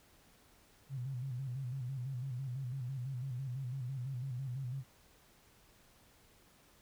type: tone with vibrato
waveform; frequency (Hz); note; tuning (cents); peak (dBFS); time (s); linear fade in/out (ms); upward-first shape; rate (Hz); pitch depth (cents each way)
sine; 129.4; C3; -19; -37; 0.89-4.84; 50; square; 6; 90
effects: pink hiss -65 dBFS RMS until 6.81 s

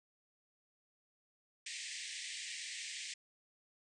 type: band-pass noise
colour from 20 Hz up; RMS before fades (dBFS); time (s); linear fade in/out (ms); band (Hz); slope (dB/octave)
pink; -45; 1.66-3.14; 5; 1800 to 8900; 96
effects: none

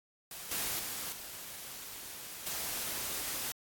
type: noise with level steps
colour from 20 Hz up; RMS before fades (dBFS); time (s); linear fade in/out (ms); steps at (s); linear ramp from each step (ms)
white; -44 / -35 / -39 / -45 / -37; 0.31-3.52; 2; 0.51 / 0.79 / 1.12 / 2.46; 5
effects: AAC 64 kbps

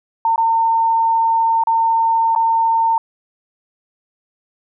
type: tone with dropouts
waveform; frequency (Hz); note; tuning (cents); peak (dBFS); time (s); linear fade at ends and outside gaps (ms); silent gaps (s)
sine; 908; A#5; -46; -12; 0.25-2.98; 2; 0.36-0.379 / 1.637-1.671 / 2.351-2.36
effects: none

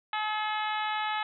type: harmonic tone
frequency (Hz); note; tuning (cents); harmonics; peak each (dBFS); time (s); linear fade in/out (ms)
427.6; A4; -49; 2 / 3 / 4 / 5 / 6 / 7 / 8 / 9; -31 / -35 / -37 / -39 / -41 / -42 / -43 / -44; 0.13-1.23; 2
effects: none

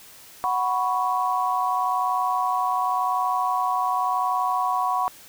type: chord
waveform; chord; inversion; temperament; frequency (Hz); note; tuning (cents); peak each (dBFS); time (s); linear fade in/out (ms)
sine; F# suspended fourth; none; equal; 740 / 987.8 / 1108.7; F#5 / B5 / C#6; 0 / 0 / 0; -25; 0.44-5.08; 0
effects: white hiss -47 dBFS RMS until 5.28 s

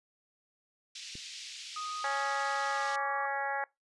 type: band-pass noise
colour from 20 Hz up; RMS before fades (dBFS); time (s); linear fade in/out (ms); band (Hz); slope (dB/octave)
white; -45; 0.95-2.96; 5; 2400 to 5900; 24
type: click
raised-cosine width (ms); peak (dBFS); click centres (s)
3; -34; 1.154
type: tone with pitch glide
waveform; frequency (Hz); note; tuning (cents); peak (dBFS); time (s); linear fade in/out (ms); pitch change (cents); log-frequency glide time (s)
sine; 1244.5 to 1154.5; D#6 to D6; 0 to -30; -36; 1.76-3.26; 5; -130; 2.67-3.04
type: harmonic tone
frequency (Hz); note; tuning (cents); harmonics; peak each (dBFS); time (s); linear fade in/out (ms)
277.2; C#4; 0; 2 / 3 / 4 / 5 / 6 / 7 / 8; -40 / -34 / -43 / -41 / -37 / -41 / -50; 2.04-3.64; 2
effects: noise-tail reverb RT60 0.2 s tail -23 dB re dry + resampled to 24000 Hz

